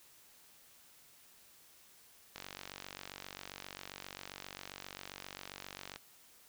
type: click train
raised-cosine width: 0.2 ms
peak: -26 dBFS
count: 172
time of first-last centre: 2.36-5.96 s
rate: 47.5 Hz
effects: white hiss -62 dBFS RMS until 6.48 s